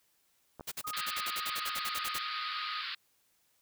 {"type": "clicks", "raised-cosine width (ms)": 1, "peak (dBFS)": -31, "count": 2, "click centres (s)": [0.596, 0.609]}
{"type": "noise bursts", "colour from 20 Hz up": "white", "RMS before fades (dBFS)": -38, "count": 16, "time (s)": [0.67, 2.188], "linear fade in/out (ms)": 10, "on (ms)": 48, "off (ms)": 50}
{"type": "tone", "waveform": "sine", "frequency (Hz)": 1244.5, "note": "D#6", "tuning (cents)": 0, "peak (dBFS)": -38, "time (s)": [0.84, 2.82], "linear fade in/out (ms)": 10}
{"type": "band-pass noise", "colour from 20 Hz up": "white", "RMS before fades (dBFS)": -39, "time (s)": [0.93, 2.95], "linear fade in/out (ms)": 5, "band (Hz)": [1100, 4700], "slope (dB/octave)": 96}
{"effects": ["white hiss -72 dBFS RMS until 3.61 s"]}